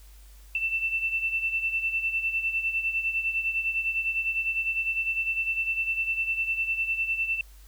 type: beating tone pair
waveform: sine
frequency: 2670 / 2679.9 Hz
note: E7 / E7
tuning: +22 / +28 cents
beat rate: 9.9 Hz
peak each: -26 / -32 dBFS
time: 0.55-7.41 s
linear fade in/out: 2 ms
effects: added 50 Hz sine -47 dBFS peak until 7.67 s + white hiss -58 dBFS RMS until 7.67 s